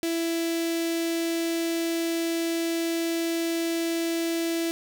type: tone with notch filter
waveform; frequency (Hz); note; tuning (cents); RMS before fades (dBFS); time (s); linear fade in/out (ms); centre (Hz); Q
sawtooth; 332.6; E4; +16; -27; 0.03-4.71; 0; 1100; 0.72
effects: none